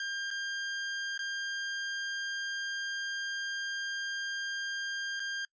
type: tone with dropouts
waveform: sawtooth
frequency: 1600 Hz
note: G6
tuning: 35 cents sharp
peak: -30 dBFS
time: 0-5.45 s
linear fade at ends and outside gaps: 2 ms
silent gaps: 0.305-0.311 / 1.177-1.191 / 5.196-5.201 s
effects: noise-tail reverb RT60 0.1 s tail -25 dB re dry + resampled to 16000 Hz